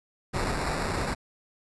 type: noise with sample-and-hold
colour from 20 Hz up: pink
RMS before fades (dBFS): -29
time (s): 0.33-1.15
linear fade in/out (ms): 20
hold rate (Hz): 3150
effects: resampled to 24000 Hz